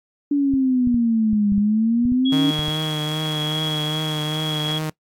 sine exponential two-way sweep, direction down then up, 289.8 to 200.5 to 286.8 Hz, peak -15 dBFS, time 0.31-2.51 s, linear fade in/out 5 ms, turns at 1.54 s
clicks, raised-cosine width 5 ms, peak -18 dBFS, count 10, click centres 0.538 / 0.873 / 0.944 / 1.331 / 1.522 / 1.58 / 2.054 / 2.12 / 2.592 / 2.683 s
sine tone with tremolo, 3322 Hz, G#7, in tune, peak -23 dBFS, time 2.25-4.79 s, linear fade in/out 10 ms, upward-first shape sine, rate 0.89 Hz, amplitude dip 35%
sawtooth tone with vibrato, 153.9 Hz, D#3, 19 cents flat, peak -19 dBFS, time 2.32-4.9 s, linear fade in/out 5 ms, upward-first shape triangle, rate 2.5 Hz, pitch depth 31 cents each way
effects noise-tail reverb RT60 0.1 s tail -22 dB re dry + AAC 64 kbps

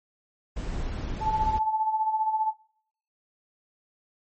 brown noise, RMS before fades -31 dBFS, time 0.56-1.59 s, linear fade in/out 10 ms
sine tone with tremolo, 872 Hz, A5, 16 cents flat, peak -20 dBFS, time 1.2-2.54 s, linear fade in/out 50 ms, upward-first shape sine, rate 15 Hz, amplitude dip 60%
effects noise-tail reverb RT60 0.7 s tail -24 dB re dry + MP3 32 kbps

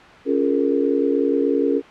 sine chord, Bb minor seventh, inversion first, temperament just, 279.7 / 349.6 / 419.5 / 466.2 Hz, Db4 / F4 / Ab4 / Bb4, +16 / +2 / +17 / 0 cents, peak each -20 / -24 / -22 / -22 dBFS, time 0.25-1.82 s, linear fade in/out 50 ms, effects white hiss -42 dBFS RMS until 1.9 s + low-pass 2000 Hz 12 dB/octave

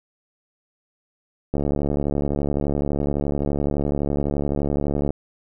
click train, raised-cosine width 2 ms, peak -10 dBFS, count 257, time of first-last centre 1.54-5.105 s, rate 71.8 Hz, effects none

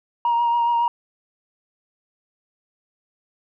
sine tone with vibrato, 943 Hz, A#5, 20 cents sharp, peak -15 dBFS, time 0.25-0.88 s, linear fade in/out 2 ms, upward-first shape triangle, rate 7.2 Hz, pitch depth 23 cents each way, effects tanh soft clip ceiling -14 dBFS

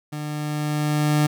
30% pulse tone with level ramp, 150 Hz, D3, 37 cents sharp, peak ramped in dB -26 to -13 dBFS, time 0.12-1.27 s, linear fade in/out 10 ms, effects none

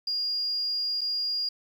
sine tone with dropouts, 4835 Hz, D8, 50 cents sharp, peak -26 dBFS, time 0.07-1.49 s, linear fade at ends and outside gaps 5 ms, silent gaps 1.01-1.014 s, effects 9-bit

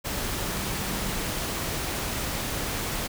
sine tone in noise, 192.7 Hz, G3, 29 cents flat, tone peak -37 dBFS, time 0.42-1.2 s, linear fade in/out 20 ms, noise pink, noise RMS -30 dBFS, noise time 0.04-3.08 s, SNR -10 dB, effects none

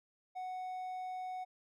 triangle tone, 740 Hz, F#5, in tune, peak -37 dBFS, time 0.35-1.45 s, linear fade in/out 20 ms, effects none

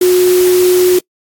sine tone in noise, 363 Hz, F#4, 33 cents flat, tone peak -6 dBFS, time 0.01-0.99 s, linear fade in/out 5 ms, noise white, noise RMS -20 dBFS, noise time 0.01-0.99 s, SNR +11 dB, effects noise-tail reverb RT60 0.1 s tail -26 dB re dry + AAC 64 kbps

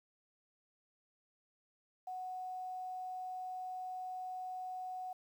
sine tone with quantisation, 740 Hz, F#5, in tune, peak -40 dBFS, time 2.07-5.13 s, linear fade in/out 5 ms, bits 11, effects none

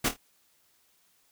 pink noise with echo, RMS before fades -25 dBFS, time 0.04-0.09 s, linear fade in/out 10 ms, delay 26 ms, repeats 3, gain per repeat -9 dB, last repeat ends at 0.168 s, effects white hiss -67 dBFS RMS until 1.31 s

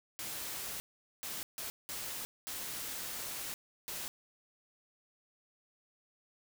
white noise bursts at uneven times, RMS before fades -41 dBFS, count 6, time 0.19-0.8 / 1.23-1.43 / 1.58-1.7 / 1.89-2.25 / 2.47-3.54 / 3.88-4.08 s, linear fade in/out 0 ms, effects none

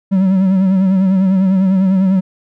triangle tone with vibrato, 190 Hz, F#3, 46 cents sharp, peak -7 dBFS, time 0.11-2.21 s, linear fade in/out 20 ms, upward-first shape triangle, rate 10 Hz, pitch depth 63 cents each way, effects none

